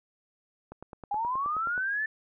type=click train; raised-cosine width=1 ms; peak=-28 dBFS; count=11; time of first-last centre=0.72-1.778 s; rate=9.45 Hz
type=linear sweep; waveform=sine; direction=up; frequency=798 to 1778 Hz; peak=-27 dBFS; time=1.11-2.06 s; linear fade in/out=5 ms
effects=none